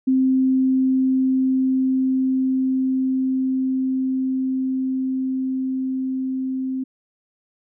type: tone with level ramp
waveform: sine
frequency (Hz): 261.6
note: C4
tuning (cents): 0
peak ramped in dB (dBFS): -14 to -22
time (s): 0.07-6.84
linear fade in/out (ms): 10
effects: none